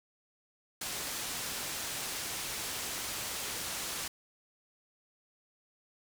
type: low-pass noise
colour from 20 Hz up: white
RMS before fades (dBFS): -38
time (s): 0.81-4.08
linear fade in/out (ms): 5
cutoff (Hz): 10000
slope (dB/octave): 12
effects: none